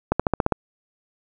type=accelerating click train; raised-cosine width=1 ms; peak=-4 dBFS; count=7; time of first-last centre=0.12-0.523 s; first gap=76 ms; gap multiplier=0.95; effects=none